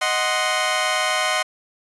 15% pulse chord, C diminished, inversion first, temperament equal, 622.3 / 740 / 1046.5 Hz, Eb5 / Gb5 / C6, 0 / 0 / 0 cents, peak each -17 dBFS, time 0.01-1.43 s, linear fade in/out 10 ms, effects resampled to 24000 Hz

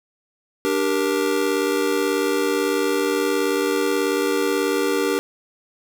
square chord, G minor, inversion second, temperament just, 294 / 392 / 470.4 Hz, D4 / G4 / Bb4, +2 / 0 / +16 cents, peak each -25 / -23 / -24 dBFS, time 0.65-5.19 s, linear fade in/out 0 ms, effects none

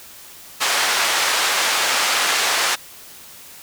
pink band-pass noise, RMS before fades -19 dBFS, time 0.6-2.76 s, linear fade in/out 20 ms, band 920 to 7900 Hz, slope 12 dB/octave, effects white hiss -41 dBFS RMS until 3.62 s

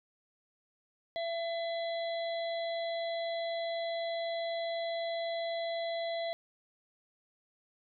harmonic tone, 671 Hz, E5, 31 cents sharp, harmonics 1 / 3 / 5 / 6, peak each -33 / -44 / -46 / -46 dBFS, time 1.16-6.33 s, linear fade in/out 0 ms, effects none

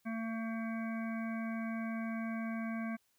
harmonic tone, 225.5 Hz, A3, 43 cents sharp, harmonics 1 / 3 / 5 / 7 / 9 / 10, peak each -36 / -46 / -49 / -48 / -55 / -50 dBFS, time 0.05-2.97 s, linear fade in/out 20 ms, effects white hiss -75 dBFS RMS until 3.18 s

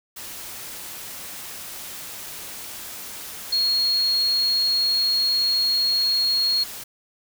sine tone in noise, 4298 Hz, C8, 46 cents sharp, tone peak -18 dBFS, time 3.52-6.64 s, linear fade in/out 10 ms, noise white, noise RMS -36 dBFS, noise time 0.16-6.84 s, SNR +15 dB, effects none

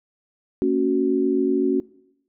sine chord, F# major, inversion first, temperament equal with one note detuned, 229.2 / 277.2 / 370 Hz, A#3 / C#4 / F#4, -29 / 0 / 0 cents, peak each -25 / -21 / -20 dBFS, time 0.62-1.8 s, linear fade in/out 0 ms, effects noise-tail reverb RT60 0.8 s tail -22 dB re dry

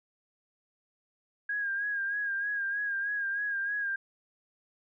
sine tone with vibrato, 1629 Hz, G#6, 34 cents flat, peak -29 dBFS, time 1.49-3.96 s, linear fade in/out 5 ms, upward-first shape sine, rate 3.2 Hz, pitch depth 47 cents each way, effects none

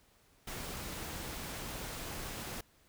pink noise, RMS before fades -42 dBFS, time 0.47-2.61 s, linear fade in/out 5 ms, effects pink hiss -67 dBFS RMS until 2.88 s

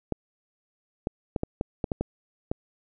clicks, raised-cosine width 2 ms, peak -13 dBFS, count 9, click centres 0.123 / 1.071 / 1.362 / 1.434 / 1.611 / 1.842 / 1.918 / 2.01 / 2.515 s, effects none

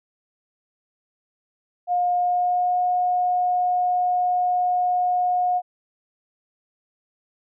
sine tone with pitch glide, 713 to 721.7 Hz, F5 to F#5, +36 to -43 cents, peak -18 dBFS, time 1.87-5.62 s, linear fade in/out 50 ms, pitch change +21 cents, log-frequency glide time 2.15-2.81 s, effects none

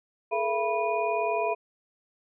sine tone cluster, 426.2 / 465.8 / 676 / 981 / 2455 Hz, G#4 / A#4 / E5 / B5 / D#7, +45 / -1 / +43 / -12 / -24 cents, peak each -30 / -36 / -28 / -30 / -35 dBFS, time 0.31-1.55 s, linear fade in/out 20 ms, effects none

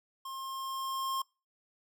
square tone with level ramp, 1067 Hz, C6, 34 cents sharp, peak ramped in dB -40 to -31 dBFS, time 0.25-1.22 s, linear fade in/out 5 ms, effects noise-tail reverb RT60 0.3 s tail -26 dB re dry

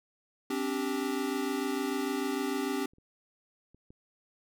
square chord, C suspended second, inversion none, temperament equal with one note detuned, 261.6 / 288.3 / 392 Hz, C4 / D4 / G4, 0 / -32 / 0 cents, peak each -35 dBFS, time 0.5-2.86 s, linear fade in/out 5 ms
clicks, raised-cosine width 3 ms, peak -49 / -49 / -44 / -39 dBFS, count 4, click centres 2.935 / 2.984 / 3.746 / 3.905 s
effects none

